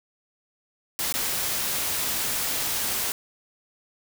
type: noise with dropouts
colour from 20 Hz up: white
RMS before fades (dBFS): -27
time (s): 0.99-3.12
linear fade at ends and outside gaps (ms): 0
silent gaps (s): 1.125-1.14
effects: none